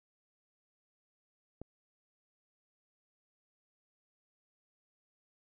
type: click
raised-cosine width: 2 ms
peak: -30 dBFS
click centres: 1.616 s
effects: none